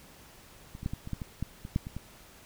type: clicks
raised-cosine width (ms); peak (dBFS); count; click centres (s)
5; -30 / -28 / -18 / -22 / -27 / -20 / -24 / -19 / -27 / -14 / -26 / -24; 12; 0.751 / 0.831 / 0.861 / 0.935 / 1.074 / 1.133 / 1.218 / 1.426 / 1.651 / 1.761 / 1.869 / 1.966
effects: pink hiss -54 dBFS RMS until 2.45 s